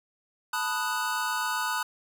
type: chord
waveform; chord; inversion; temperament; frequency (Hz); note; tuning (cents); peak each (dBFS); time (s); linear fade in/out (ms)
square; B dominant seventh; third; equal; 880 / 987.8 / 1244.5 / 1480; A5 / B5 / D#6 / F#6; 0 / 0 / 0 / 0; -35 / -34 / -34 / -32; 0.53-1.83; 5
effects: none